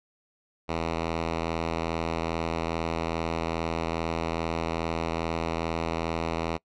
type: tone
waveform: 5% pulse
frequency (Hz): 82.41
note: E2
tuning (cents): 0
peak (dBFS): -16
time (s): 0.68-6.58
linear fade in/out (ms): 20
effects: noise-tail reverb RT60 0.1 s tail -25 dB re dry + low-pass 4000 Hz 12 dB/octave